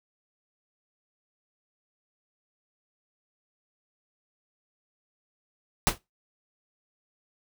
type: noise with exponential decay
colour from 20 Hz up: pink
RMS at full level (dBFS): -17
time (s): 5.87-5.98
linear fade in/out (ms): 0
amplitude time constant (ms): 22
effects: noise-tail reverb RT60 0.2 s tail -19 dB re dry